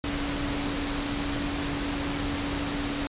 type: tone in noise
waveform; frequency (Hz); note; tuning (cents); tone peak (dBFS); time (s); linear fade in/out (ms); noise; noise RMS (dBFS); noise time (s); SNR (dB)
sine; 285; C#4; +48; -31; 0.04-3.07; 0; pink; -31; 0.04-3.07; -3
effects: resampled to 8000 Hz